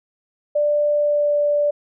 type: tone with pitch glide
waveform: sine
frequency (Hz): 590 to 585.6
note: D5 to D5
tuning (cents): +8 to -5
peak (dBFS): -15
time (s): 0.55-1.71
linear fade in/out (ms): 10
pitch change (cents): -13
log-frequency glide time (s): 0.9-1.36
effects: none

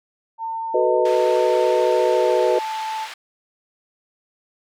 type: tone with pitch glide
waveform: sine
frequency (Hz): 903 to 876.8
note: A5 to A5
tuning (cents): +45 to -6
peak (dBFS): -24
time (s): 0.38-3.08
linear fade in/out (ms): 50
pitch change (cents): -51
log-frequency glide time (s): 2-2.55
type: chord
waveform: sine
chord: B dominant seventh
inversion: second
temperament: equal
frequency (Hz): 370 / 440 / 493.9 / 622.3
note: F#4 / A4 / B4 / D#5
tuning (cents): 0 / 0 / 0 / 0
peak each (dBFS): -21 / -24 / -19 / -21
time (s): 0.74-2.59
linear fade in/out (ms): 5
type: band-pass noise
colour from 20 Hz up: white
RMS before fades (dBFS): -36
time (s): 1.05-3.14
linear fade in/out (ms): 5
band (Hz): 940 to 3100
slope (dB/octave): 12
effects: none

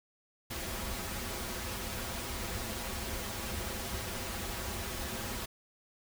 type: noise with comb filter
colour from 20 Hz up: pink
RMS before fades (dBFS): -38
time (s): 0.5-5.46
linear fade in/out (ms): 10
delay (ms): 6.7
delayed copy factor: -0.65
effects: none

